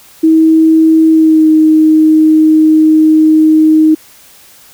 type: tone with pitch glide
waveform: sine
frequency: 320 to 312.9 Hz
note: D#4 to D#4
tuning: +49 to +10 cents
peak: -3 dBFS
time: 0.23-3.95 s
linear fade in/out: 10 ms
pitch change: -39 cents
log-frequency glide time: 1.1-1.49 s
effects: white hiss -40 dBFS RMS until 4.73 s